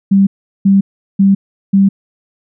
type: tone bursts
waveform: sine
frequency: 196 Hz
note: G3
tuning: in tune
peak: -5 dBFS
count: 4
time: 0.11-1.89 s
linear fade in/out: 10 ms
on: 160 ms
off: 380 ms
effects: none